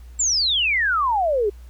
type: exponential sweep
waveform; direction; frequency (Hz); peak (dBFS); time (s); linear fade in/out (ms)
sine; down; 7580 to 389.4; -17; 0.19-1.5; 10
effects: added 60 Hz sine -38 dBFS peak until 1.69 s + pink hiss -57 dBFS RMS until 1.69 s